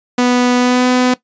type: tone with pitch glide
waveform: sawtooth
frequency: 246.9 to 251.2 Hz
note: B3 to B3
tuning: 0 to +30 cents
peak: -6 dBFS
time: 0.18-1.14 s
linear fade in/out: 5 ms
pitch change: +30 cents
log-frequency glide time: 0.57-0.87 s
effects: noise-tail reverb RT60 0.1 s tail -17 dB re dry + resampled to 16000 Hz